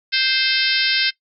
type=harmonic tone with a mistuned harmonic; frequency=523.3 Hz; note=C5; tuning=in tune; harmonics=3 / 4 / 5 / 6 / 7 / 8 / 9 / 10; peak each=-24 / -24 / -24 / -24 / -24 / -24 / -24 / -24 dBFS; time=0.12-1.11 s; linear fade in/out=20 ms; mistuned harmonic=8; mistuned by=-16 cents; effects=noise-tail reverb RT60 0.1 s tail -17 dB re dry